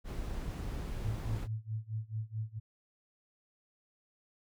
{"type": "noise", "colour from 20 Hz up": "brown", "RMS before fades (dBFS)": -38, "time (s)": [0.04, 1.48], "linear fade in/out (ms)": 50}
{"type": "tone with tremolo", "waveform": "sine", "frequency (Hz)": 109.7, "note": "A2", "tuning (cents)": -5, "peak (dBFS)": -32, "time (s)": [1.04, 2.6], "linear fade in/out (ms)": 20, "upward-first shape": "sine", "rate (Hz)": 4.6, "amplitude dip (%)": 95}
{"effects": []}